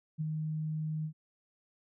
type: tone with ADSR envelope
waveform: sine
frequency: 155.56 Hz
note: D#3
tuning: in tune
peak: -29 dBFS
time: 0.18-1.13 s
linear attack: 30 ms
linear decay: 14 ms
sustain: -3 dB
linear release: 82 ms
effects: none